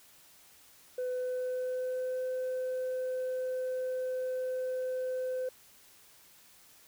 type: tone with pitch glide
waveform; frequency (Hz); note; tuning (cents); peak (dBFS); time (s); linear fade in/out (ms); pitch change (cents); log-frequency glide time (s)
sine; 503 to 511.5; B4 to C5; +32 to -39; -29; 0.98-5.49; 5; +29; 1.12-2.25
effects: tanh soft clip ceiling -30 dBFS + white hiss -59 dBFS RMS until 6.87 s